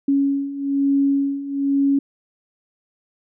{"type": "beating tone pair", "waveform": "sine", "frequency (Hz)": [277.2, 278.3], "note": ["C#4", "C#4"], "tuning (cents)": [0, 7], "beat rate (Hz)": 1.1, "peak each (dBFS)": [-22, -18], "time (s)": [0.08, 1.99], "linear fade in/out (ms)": 5, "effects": []}